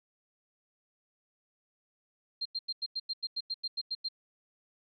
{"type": "tone bursts", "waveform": "sine", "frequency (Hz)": 4186, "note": "C8", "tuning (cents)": 0, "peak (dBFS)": -31, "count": 13, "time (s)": [2.41, 4.087], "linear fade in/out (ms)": 10, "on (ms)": 45, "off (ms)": 91, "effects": []}